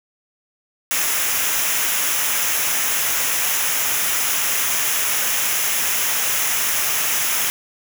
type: noise with comb filter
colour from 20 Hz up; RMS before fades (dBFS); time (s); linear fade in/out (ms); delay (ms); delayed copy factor
white; -20; 0.91-7.5; 0; 0.23; -0.6
effects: none